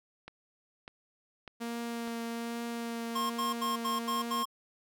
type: click train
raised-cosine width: 0.3 ms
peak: -28 dBFS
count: 4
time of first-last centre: 0.28-2.076 s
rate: 1.67 Hz
type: tone with vibrato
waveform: sawtooth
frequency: 233.1 Hz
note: A#3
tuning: in tune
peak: -31 dBFS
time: 1.6-4.44 s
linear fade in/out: 20 ms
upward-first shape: triangle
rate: 1.2 Hz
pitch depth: 14 cents each way
type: tone bursts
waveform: square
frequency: 1074 Hz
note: C6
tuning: 45 cents sharp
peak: -31 dBFS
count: 6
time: 3.15-4.455 s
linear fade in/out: 10 ms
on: 150 ms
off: 81 ms
effects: none